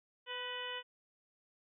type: harmonic tone with a mistuned harmonic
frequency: 497.7 Hz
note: B4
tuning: 13 cents sharp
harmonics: 1 / 2 / 3 / 4 / 5 / 6 / 7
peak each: -47 / -47 / -48 / -47 / -50 / -43 / -53 dBFS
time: 0.26-0.83 s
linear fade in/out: 50 ms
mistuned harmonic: 4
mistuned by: -40 cents
effects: none